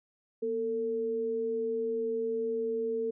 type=tone pair together; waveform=sine; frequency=238.8 / 450.3 Hz; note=A#3 / A4; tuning=+42 / +40 cents; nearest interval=major seventh; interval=1098 cents; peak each=-39 / -29 dBFS; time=0.42-3.11 s; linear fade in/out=10 ms; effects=none